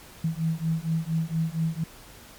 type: beating tone pair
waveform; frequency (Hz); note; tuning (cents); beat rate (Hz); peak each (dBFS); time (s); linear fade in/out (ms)
sine; 160 / 164.3; D#3 / E3; +49 / -5; 4.3; -27; 0.24-1.84; 5
effects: pink hiss -48 dBFS RMS until 2.38 s + MP3 96 kbps